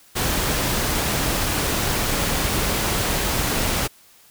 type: noise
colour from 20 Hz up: pink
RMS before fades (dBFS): -22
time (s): 0.15-3.88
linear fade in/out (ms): 20
effects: white hiss -52 dBFS RMS until 4.3 s